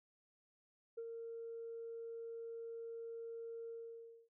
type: tone with ADSR envelope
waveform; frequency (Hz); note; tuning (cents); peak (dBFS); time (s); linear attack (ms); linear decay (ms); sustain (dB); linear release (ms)
sine; 460; A#4; -23; -40; 0.97-4.29; 13; 54; -4; 600
effects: tanh soft clip ceiling -39 dBFS